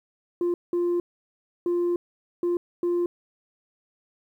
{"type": "tone bursts at uneven times", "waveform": "sine", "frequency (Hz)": 349.2, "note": "F4", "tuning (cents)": 0, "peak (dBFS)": -19, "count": 5, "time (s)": [[0.41, 0.54], [0.73, 1], [1.66, 1.96], [2.43, 2.57], [2.83, 3.06]], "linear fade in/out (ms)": 2, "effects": ["tanh soft clip ceiling -20 dBFS", "10-bit"]}